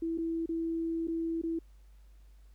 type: tone with dropouts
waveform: sine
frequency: 329.6 Hz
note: E4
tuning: in tune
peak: -30 dBFS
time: 0.02-1.59 s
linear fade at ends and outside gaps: 5 ms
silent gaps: 0.177-0.183 / 0.46-0.49 / 1.073-1.081 / 1.416-1.435 s
effects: added 50 Hz sine -53 dBFS peak until 2.54 s + pink hiss -72 dBFS RMS until 2.54 s